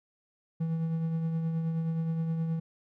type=tone with tremolo; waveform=triangle; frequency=163.1 Hz; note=E3; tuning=18 cents flat; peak=-24 dBFS; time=0.6-2.6 s; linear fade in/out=10 ms; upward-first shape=triangle; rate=9.5 Hz; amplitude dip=40%; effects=none